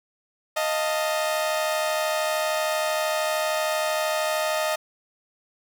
sawtooth tone cluster, 623 / 696 / 886 Hz, D#5 / F5 / A5, +2 / -6 / +12 cents, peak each -20 / -28 / -28 dBFS, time 0.56-4.76 s, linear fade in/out 10 ms, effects none

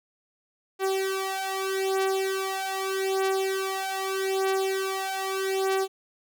sawtooth beating tone pair, 383.8 / 384.61 Hz, G4 / G4, -37 / -33 cents, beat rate 0.81 Hz, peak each -25 / -24 dBFS, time 0.79-5.88 s, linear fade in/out 50 ms, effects none

